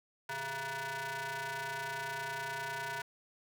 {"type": "ring-modulated tone", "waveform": "sawtooth", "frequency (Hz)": 267.8, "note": "C4", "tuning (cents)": 40, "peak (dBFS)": -30, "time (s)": [0.29, 3.02], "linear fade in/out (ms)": 5, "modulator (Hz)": 1220, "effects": []}